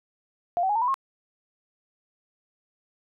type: tone with pitch steps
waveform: sine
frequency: 698.5 / 761.7 / 830.7 / 905.8 / 987.8 / 1077.2 Hz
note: F5 / G5 / G#5 / A#5 / B5 / C#6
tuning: 0 / -50 / 0 / -50 / 0 / -50 cents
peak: -21 dBFS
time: 0.57-0.942 s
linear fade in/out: 0 ms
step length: 62 ms
effects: none